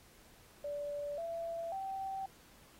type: tone with pitch steps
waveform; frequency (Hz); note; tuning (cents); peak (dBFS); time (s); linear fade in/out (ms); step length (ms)
sine; 580 / 670.1 / 774.2; D5 / E5 / G5; -22 / +28 / -22; -37; 0.64-2.26; 5; 540
effects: pink hiss -62 dBFS RMS until 2.79 s + AAC 48 kbps